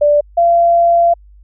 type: tone pair in turn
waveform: sine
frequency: 587.3 / 684.4 Hz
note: D5 / F5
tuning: 0 / -35 cents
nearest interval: minor third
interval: 265 cents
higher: second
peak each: -7 dBFS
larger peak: neither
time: 0.01-0.21 / 0.37-1.14 s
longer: second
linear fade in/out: 10 ms
effects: added 50 Hz sine -39 dBFS peak until 1.43 s